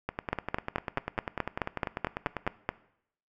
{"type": "two click trains", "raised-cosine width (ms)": 0.5, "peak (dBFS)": [-12, -16], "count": [12, 25], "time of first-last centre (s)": [[0.33, 2.691], [0.09, 2.466]], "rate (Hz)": [4.66, 10.1], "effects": ["noise-tail reverb RT60 0.7 s tail -19 dB re dry"]}